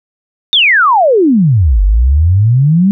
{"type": "exponential two-way sweep", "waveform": "sine", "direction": "down then up", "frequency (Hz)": [3734, 46.23, 204.2], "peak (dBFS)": -5, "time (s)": [0.53, 2.91], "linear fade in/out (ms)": 0, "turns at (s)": 1.82, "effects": []}